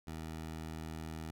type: tone with vibrato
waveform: 15% pulse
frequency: 79.7 Hz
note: D#2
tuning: 42 cents sharp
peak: -35 dBFS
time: 0.07-1.31 s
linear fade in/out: 5 ms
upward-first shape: triangle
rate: 19 Hz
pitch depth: 11 cents each way
effects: none